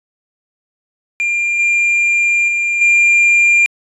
triangle tone with level steps, 2394 Hz, D7, 33 cents sharp, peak -12 / -9 / -12 / -6 dBFS, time 1.2-3.66 s, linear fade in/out 0 ms, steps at 1.59 / 2.48 / 2.81 s, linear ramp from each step 5 ms, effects resampled to 24000 Hz

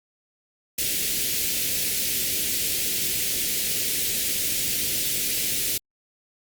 white band-stop noise, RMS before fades -25 dBFS, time 0.78-5.78 s, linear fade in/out 5 ms, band 490 to 2100 Hz, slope 24 dB/octave, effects Opus 48 kbps

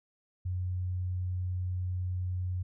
sine tone, 91 Hz, F#2, 28 cents flat, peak -30 dBFS, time 0.45-2.63 s, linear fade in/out 10 ms, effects none

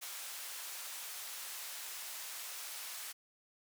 white band-pass noise, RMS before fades -45 dBFS, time 0.01-3.13 s, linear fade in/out 20 ms, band 770 to 16000 Hz, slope 12 dB/octave, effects none

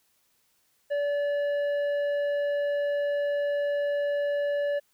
triangle tone with tanh clipping, 576 Hz, D5, 34 cents flat, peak -26 dBFS, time 0.9-4.8 s, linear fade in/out 20 ms, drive 12 dB, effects white hiss -69 dBFS RMS until 4.93 s

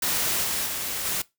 white noise with level steps, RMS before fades -25 / -27 / -30 / -27 dBFS, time 0.02-1.22 s, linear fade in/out 5 ms, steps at 0.44 / 0.66 / 1.05 s, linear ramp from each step 2 ms, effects noise-tail reverb RT60 0.2 s tail -21 dB re dry

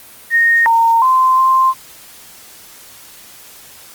sine tone with pitch steps, 1853 / 917 / 1037 / 1048 Hz, A#6 / A#5 / C6 / C6, -11 / -29 / -16 / +2 cents, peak -8 dBFS, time 0.3-1.74 s, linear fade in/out 50 ms, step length 360 ms, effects white hiss -39 dBFS RMS until 3.94 s + Opus 32 kbps

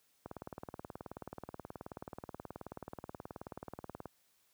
click train, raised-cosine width 1 ms, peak -29 dBFS, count 72, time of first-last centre 0.26-4.057 s, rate 18.7 Hz, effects white hiss -73 dBFS RMS until 4.53 s + high-pass 60 Hz 12 dB/octave

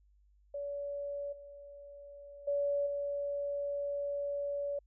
sine tone with level steps, 570 Hz, C#5, 48 cents sharp, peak -36 / -48 / -29 / -33 dBFS, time 0.54-4.79 s, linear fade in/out 5 ms, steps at 1.32 / 2.47 / 2.86 s, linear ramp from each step 10 ms, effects added 50 Hz sine -63 dBFS peak until 4.86 s

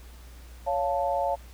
sine chord, Db augmented, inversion none, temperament equal with one note detuned, 559.2 / 698.5 / 880 Hz, Db5 / F5 / A5, +15 / 0 / 0 cents, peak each -28 / -28 / -29 dBFS, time 0.66-1.36 s, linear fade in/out 20 ms, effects added 60 Hz sine -44 dBFS peak until 1.53 s + pink hiss -54 dBFS RMS until 1.53 s

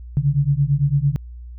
sine beating tone pair, 137.4 / 146.3 Hz, C#3 / D3, -15 / -6 cents, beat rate 8.9 Hz, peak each -18 dBFS, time 0.17-1.16 s, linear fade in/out 0 ms, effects added 60 Hz sine -33 dBFS peak until 1.58 s

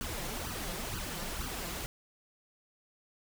pink noise with flanger, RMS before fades -38 dBFS, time 0.01-1.86 s, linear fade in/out 0 ms, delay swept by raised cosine 0.65 to 5.85 ms, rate 2.1 Hz, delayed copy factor +0.75, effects none

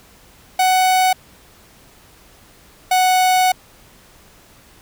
45% pulse tone pair in turn, 745 / 740.3 Hz, F#5 / F#5, +12 / +1 cents, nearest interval unison, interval 11 cents, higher first, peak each -12 dBFS, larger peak neither, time 0.59-1.13 / 2.91-3.52 s, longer second, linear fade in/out 5 ms, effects pink hiss -48 dBFS RMS until 4.81 s

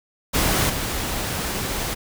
pink noise with level steps, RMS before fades -20 / -26 dBFS, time 0.33-1.95 s, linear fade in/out 20 ms, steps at 0.69 s, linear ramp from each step 10 ms, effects none

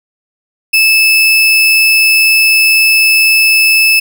35% pulse tone, 2618 Hz, E7, 13 cents flat, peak -4 dBFS, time 0.73-4 s, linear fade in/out 10 ms, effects none

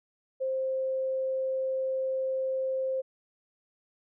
sine tone, 526 Hz, C5, 9 cents sharp, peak -27 dBFS, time 0.4-3.02 s, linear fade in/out 20 ms, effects none

